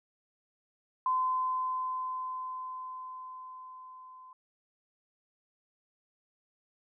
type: tone with level ramp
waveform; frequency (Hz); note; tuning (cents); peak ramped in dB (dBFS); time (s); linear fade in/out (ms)
sine; 1026; C6; -34; -25 to -49; 1.06-4.33; 2
effects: none